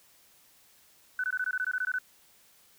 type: tone bursts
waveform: sine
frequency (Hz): 1503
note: F#6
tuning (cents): +27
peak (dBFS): -27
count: 12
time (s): 1.19-1.986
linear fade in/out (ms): 2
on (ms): 48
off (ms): 20
effects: white hiss -61 dBFS RMS until 2.78 s